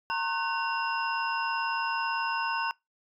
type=tone cluster; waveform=sine; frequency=919 / 1077 / 1504 / 2764 / 5090 Hz; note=A#5 / C6 / F#6 / F7 / D#8; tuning=-25 / +50 / +28 / -19 / +39 cents; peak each=-31 / -33 / -33 / -35 / -40 dBFS; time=0.1-2.71 s; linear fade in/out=0 ms; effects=noise-tail reverb RT60 0.2 s tail -24 dB re dry + tanh soft clip ceiling -16 dBFS